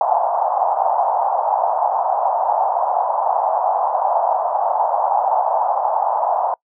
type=band-pass noise; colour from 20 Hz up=white; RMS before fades=-18 dBFS; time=0.01-6.54 s; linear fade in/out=2 ms; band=670 to 900 Hz; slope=48 dB/octave; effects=noise-tail reverb RT60 0.1 s tail -25 dB re dry